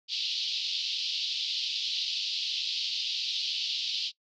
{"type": "band-pass noise", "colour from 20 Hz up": "white", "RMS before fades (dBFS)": -32, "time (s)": [0.08, 4.12], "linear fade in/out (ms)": 50, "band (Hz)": [2900, 4800], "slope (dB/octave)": 48, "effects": ["noise-tail reverb RT60 0.1 s tail -20 dB re dry"]}